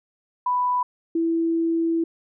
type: tone pair in turn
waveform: sine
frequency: 991 / 330.7 Hz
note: B5 / E4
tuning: +6 / +6 cents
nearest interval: octave + perfect fifth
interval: 1900 cents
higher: first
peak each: -19 dBFS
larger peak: neither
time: 0.46-0.83 / 1.15-2.04 s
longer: second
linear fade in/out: 5 ms
effects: none